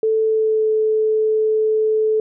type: tone with pitch glide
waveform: sine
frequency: 440.1 to 434.8 Hz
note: A4 to A4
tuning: 0 to -21 cents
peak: -14 dBFS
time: 0.03-2.2 s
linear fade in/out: 2 ms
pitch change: -21 cents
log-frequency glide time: 0.23-0.69 s
effects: none